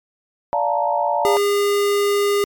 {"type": "chord", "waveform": "sine", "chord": "Bb major seventh", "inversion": "first", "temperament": "just", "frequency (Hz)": [582.7, 699.2, 874.1, 932.3], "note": ["D5", "F5", "A5", "Bb5"], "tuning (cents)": [-14, 2, -12, 0], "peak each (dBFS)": -22, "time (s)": [0.53, 1.37], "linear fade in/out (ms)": 0}
{"type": "tone", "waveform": "square", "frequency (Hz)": 406.3, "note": "G#4", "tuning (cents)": -38, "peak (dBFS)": -16, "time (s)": [1.25, 2.44], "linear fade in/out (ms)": 0}
{"effects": ["MP3 96 kbps"]}